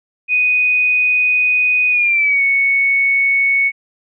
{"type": "tone with pitch glide", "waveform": "sine", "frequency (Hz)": [2489, 2217], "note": ["D#7", "C#7"], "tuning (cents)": [0, 0], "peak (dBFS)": -11, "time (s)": [0.28, 3.72], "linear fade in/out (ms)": 50, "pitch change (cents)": -200, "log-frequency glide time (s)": [1.9, 2.42], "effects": []}